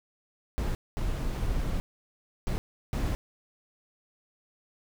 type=noise bursts at uneven times; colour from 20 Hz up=brown; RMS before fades=-29 dBFS; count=4; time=0.58-0.75 / 0.97-1.8 / 2.47-2.58 / 2.93-3.15 s; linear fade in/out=0 ms; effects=none